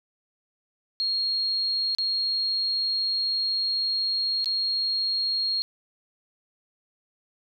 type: tone with dropouts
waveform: sine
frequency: 4266 Hz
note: C8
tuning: 33 cents sharp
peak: -23 dBFS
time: 1-5.62 s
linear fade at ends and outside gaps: 0 ms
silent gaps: 1.949-1.985 / 4.444-4.458 s
effects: none